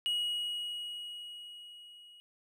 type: tone with level ramp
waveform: triangle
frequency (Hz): 2902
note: F#7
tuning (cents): -34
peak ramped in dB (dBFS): -27 to -52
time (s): 0.06-2.2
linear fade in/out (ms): 0
effects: none